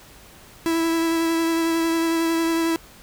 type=tone with vibrato; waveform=45% pulse; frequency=329.6 Hz; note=E4; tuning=in tune; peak=-19 dBFS; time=0.66-2.76 s; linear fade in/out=0 ms; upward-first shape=sine; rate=11 Hz; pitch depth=13 cents each way; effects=pink hiss -47 dBFS RMS until 3.02 s